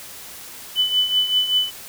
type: tone with tremolo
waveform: sine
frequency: 3000 Hz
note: F#7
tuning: 23 cents sharp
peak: -13 dBFS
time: 0.75-1.71 s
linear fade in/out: 50 ms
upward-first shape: triangle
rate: 5.2 Hz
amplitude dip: 75%
effects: white hiss -38 dBFS RMS until 1.88 s